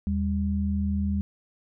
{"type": "tone pair together", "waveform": "sine", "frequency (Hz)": [79.3, 199.82], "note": ["D#2", "G3"], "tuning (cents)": [33, 33], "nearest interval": "octave + major third", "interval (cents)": 1600, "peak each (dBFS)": -26, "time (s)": [0.07, 1.21], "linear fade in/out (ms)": 0, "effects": []}